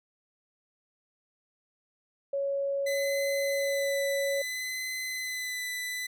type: tone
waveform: sine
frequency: 556 Hz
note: C#5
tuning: 5 cents sharp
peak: -27 dBFS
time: 2.33-4.42 s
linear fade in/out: 5 ms
type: tone with vibrato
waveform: sawtooth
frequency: 2014 Hz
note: B6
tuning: 33 cents sharp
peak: -29 dBFS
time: 2.86-6.07 s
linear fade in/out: 10 ms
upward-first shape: sine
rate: 0.6 Hz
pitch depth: 19 cents each way
effects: none